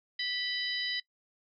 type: harmonic tone with a mistuned harmonic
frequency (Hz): 984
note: B5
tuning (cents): -7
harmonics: 2 / 3 / 4 / 5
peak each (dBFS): -36 / -37 / -36 / -38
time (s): 0.19-1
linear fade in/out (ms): 5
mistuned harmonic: 3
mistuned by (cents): +57
effects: noise-tail reverb RT60 0.1 s tail -20 dB re dry